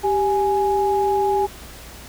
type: tone pair together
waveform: sine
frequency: 392.4 / 832 Hz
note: G4 / G#5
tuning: +2 / +3 cents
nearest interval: octave + minor second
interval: 1301 cents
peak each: -19 dBFS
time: 0.03-1.47 s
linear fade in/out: 20 ms
effects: added 60 Hz sine -42 dBFS peak until 2.08 s + pink hiss -40 dBFS RMS until 2.08 s